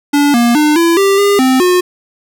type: tone with pitch steps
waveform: square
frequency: 288 / 237.2 / 300.7 / 336.4 / 393.7 / 403.7 / 259.7 / 360.7 Hz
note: D4 / A#3 / D4 / E4 / G4 / G#4 / C4 / F#4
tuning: -34 / +30 / +41 / +35 / +8 / -49 / -13 / -44 cents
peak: -8 dBFS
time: 0.13-1.81 s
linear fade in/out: 10 ms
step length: 210 ms
effects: none